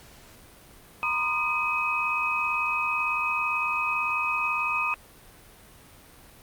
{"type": "tone cluster", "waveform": "sine", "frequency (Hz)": [949, 1027, 1225, 2531], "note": ["A#5", "C6", "D#6", "D#7"], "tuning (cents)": [31, -33, -27, 29], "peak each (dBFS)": [-33, -34, -29, -26], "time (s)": [1.03, 4.94], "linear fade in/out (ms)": 0, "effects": ["pink hiss -51 dBFS RMS until 6.42 s", "Opus 48 kbps"]}